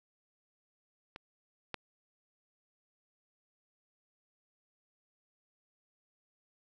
clicks, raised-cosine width 0.3 ms, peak -28 / -20 dBFS, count 2, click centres 1.161 / 1.743 s, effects none

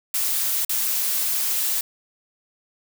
blue noise with dropouts, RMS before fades -23 dBFS, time 0.14-1.81 s, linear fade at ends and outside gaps 2 ms, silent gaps 0.649-0.694 s, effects none

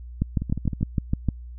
two click trains, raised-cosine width 5 ms, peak -16 / -9 dBFS, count 6 / 8, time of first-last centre 0.42-0.811 / 0.22-1.287 s, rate 12.8 / 6.56 Hz, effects added 60 Hz sine -36 dBFS peak until 1.58 s

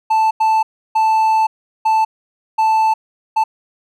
triangle tone bursts at uneven times, 880 Hz, A5, in tune, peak -9 dBFS, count 6, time 0.1-0.31 / 0.4-0.63 / 0.95-1.47 / 1.85-2.05 / 2.58-2.94 / 3.36-3.44 s, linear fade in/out 10 ms, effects none

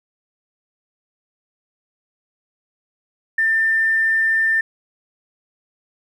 triangle tone with tanh clipping, 1792 Hz, A6, 31 cents sharp, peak -14 dBFS, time 3.38-4.61 s, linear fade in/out 5 ms, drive 2 dB, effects none

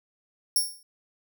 10% pulse tone with exponential decay, 5490 Hz, F8, 31 cents flat, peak -12 dBFS, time 0.56-0.83 s, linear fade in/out 2 ms, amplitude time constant 58 ms, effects none

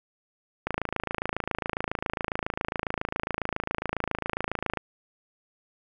click train, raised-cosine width 0.5 ms, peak -12 dBFS, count 113, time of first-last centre 0.67-4.773 s, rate 27.3 Hz, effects none

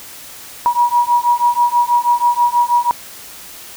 sine beating tone pair, 958 / 964.2 Hz, A#5 / B5, +47 / -42 cents, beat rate 6.2 Hz, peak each -14 dBFS, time 0.66-2.91 s, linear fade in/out 0 ms, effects white hiss -35 dBFS RMS until 3.76 s

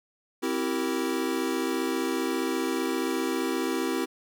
square chord, C dominant seventh, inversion none, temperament equal with one note detuned, 261.6 / 329.6 / 384.6 / 466.2 Hz, C4 / E4 / G4 / Bb4, 0 / 0 / -33 / 0 cents, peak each -32 / -31 / -32 / -36 dBFS, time 0.42-4.06 s, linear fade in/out 20 ms, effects none

